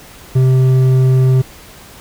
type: tone with hard clipping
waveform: sine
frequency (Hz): 130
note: C3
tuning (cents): -11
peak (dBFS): -9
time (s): 0.35-1.42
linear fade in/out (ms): 10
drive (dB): 6
effects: pink hiss -38 dBFS RMS until 2 s